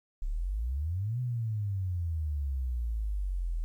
sine exponential two-way sweep, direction up then down, 32.7 to 126.8 to 39.61 Hz, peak -29 dBFS, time 0.22-3.64 s, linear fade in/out 0 ms, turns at 1.2 s, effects 11-bit

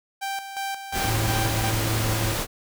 sawtooth tone with tremolo, 784 Hz, G5, in tune, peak -23 dBFS, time 0.21-1.71 s, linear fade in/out 20 ms, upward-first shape square, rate 2.8 Hz, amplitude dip 60%
pink noise, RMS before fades -27 dBFS, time 0.92-2.47 s, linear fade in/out 50 ms
square tone, 109.5 Hz, A2, 8 cents flat, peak -25 dBFS, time 1.05-2.36 s, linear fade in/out 50 ms
effects none

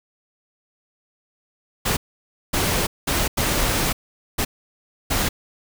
pink noise bursts at uneven times, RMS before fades -21 dBFS, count 6, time 1.85-1.97 / 2.53-2.87 / 3.07-3.28 / 3.37-3.93 / 4.38-4.45 / 5.1-5.29 s, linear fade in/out 10 ms, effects none

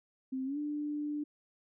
sine tone with pitch glide, 262.1 to 295.9 Hz, C4 to D4, +3 to +13 cents, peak -33 dBFS, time 0.32-1.24 s, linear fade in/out 10 ms, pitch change +210 cents, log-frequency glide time 0.45-0.58 s, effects none

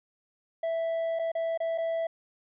triangle tone with dropouts, 659.3 Hz, E5, in tune, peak -25 dBFS, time 0.63-2.07 s, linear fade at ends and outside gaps 5 ms, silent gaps 1.19-1.194 / 1.318-1.351 / 1.576-1.602 / 1.778-1.782 s, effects resampled to 8000 Hz

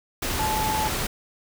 sine tone in noise, 866 Hz, A5, 28 cents flat, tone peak -24 dBFS, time 0.39-0.88 s, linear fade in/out 5 ms, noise pink, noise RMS -27 dBFS, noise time 0.22-1.07 s, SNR 0 dB, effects none

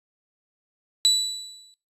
35% pulse tone with exponential decay, 3951 Hz, B7, in tune, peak -11 dBFS, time 1.05-1.74 s, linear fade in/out 0 ms, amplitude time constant 150 ms, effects noise-tail reverb RT60 0.3 s tail -20 dB re dry + resampled to 32000 Hz

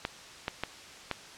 clicks, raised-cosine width 0.3 ms, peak -14 dBFS, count 4, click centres 0.051 / 0.481 / 0.636 / 1.113 s, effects white hiss -48 dBFS RMS until 1.37 s + low-pass 6000 Hz 12 dB/octave

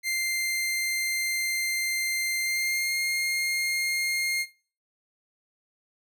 sawtooth tone with pitch glide, 2093 to 2126 Hz, C7 to C7, 0 to +27 cents, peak -22 dBFS, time 0.03-4.46 s, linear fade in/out 50 ms, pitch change +27 cents, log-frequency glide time 2.41-2.96 s, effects noise-tail reverb RT60 0.4 s tail -19 dB re dry

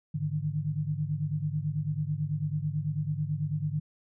sine tone cluster, 102.8 / 147.8 / 156.9 Hz, G#2 / D3 / D#3, -17 / +11 / +15 cents, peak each -37 / -30 / -33 dBFS, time 0.14-3.8 s, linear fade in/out 10 ms, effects none

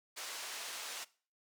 white band-pass noise, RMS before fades -44 dBFS, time 0.16-1.05 s, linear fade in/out 20 ms, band 540 to 7000 Hz, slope 12 dB/octave, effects noise-tail reverb RT60 0.4 s tail -20 dB re dry

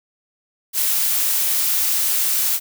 blue noise, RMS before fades -19 dBFS, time 0.73-2.6 s, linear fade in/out 50 ms, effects none

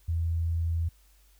sine tone, 83.1 Hz, E2, 15 cents sharp, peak -25 dBFS, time 0.08-0.89 s, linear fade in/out 10 ms, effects added 50 Hz sine -58 dBFS peak until 1.39 s + white hiss -65 dBFS RMS until 1.39 s

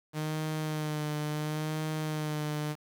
sawtooth tone with vibrato, 153.1 Hz, D#3, 28 cents flat, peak -27 dBFS, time 0.13-2.76 s, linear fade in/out 50 ms, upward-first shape sine, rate 0.72 Hz, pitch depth 31 cents each way, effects 9-bit

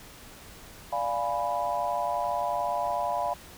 sine chord, D diminished seventh, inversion none, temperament equal, 587.3 / 698.5 / 830.6 / 987.8 Hz, D5 / F5 / Ab5 / Cb6, 0 / 0 / 0 / 0 cents, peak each -33 / -30 / -33 / -31 dBFS, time 0.92-3.34 s, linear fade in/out 10 ms, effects pink hiss -48 dBFS RMS until 3.57 s

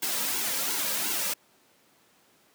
white noise with flanger, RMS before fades -29 dBFS, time 0.02-1.34 s, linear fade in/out 10 ms, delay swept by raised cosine 1.6 to 2.8 ms, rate 2.8 Hz, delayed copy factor -0.7, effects pink hiss -62 dBFS RMS until 2.54 s + high-pass 200 Hz 12 dB/octave

